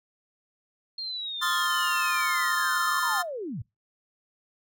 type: linear sweep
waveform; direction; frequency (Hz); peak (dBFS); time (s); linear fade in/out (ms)
sine; down; 4251 to 86.1; -31; 0.98-3.62; 5
type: chord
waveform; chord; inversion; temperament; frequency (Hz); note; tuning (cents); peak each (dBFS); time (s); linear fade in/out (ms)
square; F dominant seventh; second; equal; 1046.5 / 1244.5 / 1396.9 / 1760; C6 / Eb6 / F6 / A6; 0 / 0 / 0 / 0; -31; 1.41-3.23; 20
effects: noise-tail reverb RT60 0.2 s tail -23 dB re dry